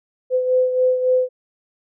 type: beating tone pair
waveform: sine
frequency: 508 / 511.6 Hz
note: B4 / C5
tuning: +49 / -39 cents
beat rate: 3.6 Hz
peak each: -15 / -23 dBFS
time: 0.3-1.29 s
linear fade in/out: 50 ms
effects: none